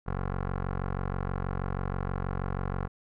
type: tone with low-pass filter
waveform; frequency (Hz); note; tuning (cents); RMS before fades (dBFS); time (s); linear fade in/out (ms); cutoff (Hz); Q
15% pulse; 46.25; F#1; 0; -32; 0.06-2.88; 20; 1300; 2
effects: none